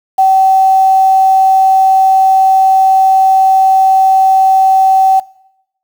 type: tone with quantisation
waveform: sine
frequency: 766 Hz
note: G5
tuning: 40 cents flat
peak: -4 dBFS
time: 0.18-5.2 s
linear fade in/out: 10 ms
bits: 5
effects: noise-tail reverb RT60 0.8 s tail -22 dB re dry